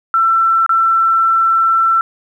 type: tone with dropouts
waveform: sine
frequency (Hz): 1341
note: E6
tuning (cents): +29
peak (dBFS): -9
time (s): 0.14-2.01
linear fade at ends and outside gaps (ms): 1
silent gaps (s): 0.663-0.693
effects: 8-bit